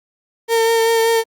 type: tone with vibrato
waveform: 35% pulse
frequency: 455.4 Hz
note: A#4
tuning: 40 cents flat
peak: -11 dBFS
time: 0.48-1.24 s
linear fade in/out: 50 ms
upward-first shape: sine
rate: 5.2 Hz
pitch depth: 17 cents each way
effects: Opus 48 kbps